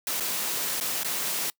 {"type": "noise with dropouts", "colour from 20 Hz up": "white", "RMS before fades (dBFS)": -29, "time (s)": [0.07, 1.5], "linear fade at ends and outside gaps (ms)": 1, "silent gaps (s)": [[0.2, 0.206], [0.801, 0.81], [1.033, 1.046]], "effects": ["noise-tail reverb RT60 0.1 s tail -24 dB re dry", "high-pass 150 Hz 12 dB/octave"]}